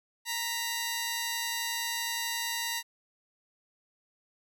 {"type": "tone pair together", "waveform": "10% pulse", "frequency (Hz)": [932.3, 1975.5], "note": ["A#5", "B6"], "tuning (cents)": [0, 0], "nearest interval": "octave + minor second", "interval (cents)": 1300, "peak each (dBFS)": -25, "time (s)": [0.25, 2.83], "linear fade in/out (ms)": 50, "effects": []}